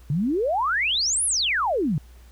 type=exponential two-way sweep; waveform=sine; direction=up then down; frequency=133.1 to 11170 to 133.1 Hz; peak=-20 dBFS; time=0.1-1.98 s; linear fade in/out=2 ms; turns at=1.25 s; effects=added 60 Hz sine -45 dBFS peak until 2.31 s + pink hiss -57 dBFS RMS until 2.31 s